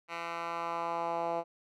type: tone with band-pass filter sweep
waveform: 10% pulse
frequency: 168.7 Hz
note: E3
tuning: 40 cents sharp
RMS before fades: -35 dBFS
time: 0.08-1.44 s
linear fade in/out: 50 ms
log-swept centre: 1800 to 670 Hz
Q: 1.9
effects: none